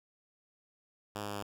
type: tone with pitch steps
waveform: 5% pulse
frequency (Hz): 103.83 / 103.05 / 102.28 / 101.52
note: G#2 / G#2 / G#2 / G#2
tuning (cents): 0 / -13 / -26 / -39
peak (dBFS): -26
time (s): 1.15-1.426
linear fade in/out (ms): 5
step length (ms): 69
effects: none